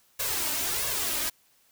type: noise with flanger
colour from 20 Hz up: white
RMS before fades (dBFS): -29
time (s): 0.19-1.3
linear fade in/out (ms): 10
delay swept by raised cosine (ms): 1.8 to 3.3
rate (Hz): 1.5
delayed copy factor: +0.65
effects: white hiss -64 dBFS RMS until 1.71 s